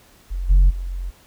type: tone with level steps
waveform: sine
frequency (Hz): 44.74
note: F1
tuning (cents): +43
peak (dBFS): -22 / -7 / -24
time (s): 0.3-1.11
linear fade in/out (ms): 20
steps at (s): 0.49 / 0.69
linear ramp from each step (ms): 20
effects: tanh soft clip ceiling -8 dBFS + pink hiss -52 dBFS RMS until 1.26 s